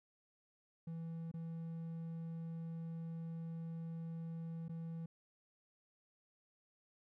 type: tone with dropouts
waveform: triangle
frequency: 164.81 Hz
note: E3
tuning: in tune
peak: -40 dBFS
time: 0.87-5.06 s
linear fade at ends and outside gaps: 5 ms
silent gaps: 1.315-1.339 / 4.683-4.693 s
effects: none